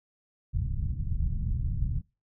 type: low-pass noise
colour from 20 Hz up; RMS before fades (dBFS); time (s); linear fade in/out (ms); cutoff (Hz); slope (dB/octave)
pink; -29; 0.53-2.02; 20; 140; 24
effects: noise-tail reverb RT60 0.3 s tail -25 dB re dry